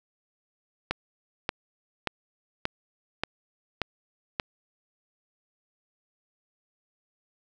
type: click train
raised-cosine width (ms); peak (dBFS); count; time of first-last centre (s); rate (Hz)
0.3; -10; 7; 0.91-4.398; 1.72
effects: none